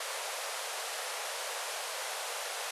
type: band-pass noise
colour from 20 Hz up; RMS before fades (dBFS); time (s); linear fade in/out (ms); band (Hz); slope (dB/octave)
pink; -38; 0-2.71; 5; 480 to 12000; 48
effects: resampled to 32000 Hz